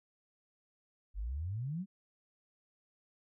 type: exponential sweep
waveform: sine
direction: up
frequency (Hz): 45.2 to 202.4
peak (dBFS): -35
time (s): 1.14-1.86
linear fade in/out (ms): 50
effects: none